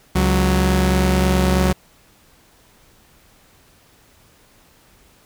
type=tone pair together; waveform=sawtooth; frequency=69.41 / 185 Hz; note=C#2 / F#3; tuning=+3 / 0 cents; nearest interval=octave + perfect fourth; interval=1697 cents; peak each=-13 dBFS; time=0.15-1.73 s; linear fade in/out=10 ms; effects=pink hiss -53 dBFS RMS until 5.25 s